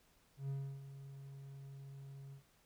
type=tone with ADSR envelope; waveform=triangle; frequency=137.4 Hz; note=C#3; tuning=15 cents flat; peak=-35 dBFS; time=0.37-2.43 s; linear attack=120 ms; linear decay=310 ms; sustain=-12 dB; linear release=100 ms; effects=pink hiss -71 dBFS RMS until 2.65 s